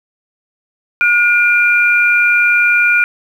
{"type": "tone pair together", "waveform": "sine", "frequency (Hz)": [1440, 2390], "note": ["F#6", "D7"], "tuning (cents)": [-47, 30], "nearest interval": "major sixth", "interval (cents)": 877, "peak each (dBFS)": -11, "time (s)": [1.01, 3.04], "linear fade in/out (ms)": 0, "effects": ["7-bit"]}